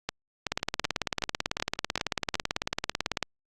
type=two click trains; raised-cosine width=0.2 ms; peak=-11 / -9 dBFS; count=7 / 50; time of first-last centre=0.09-2.354 / 0.52-3.227 s; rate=2.65 / 18.1 Hz; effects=Opus 48 kbps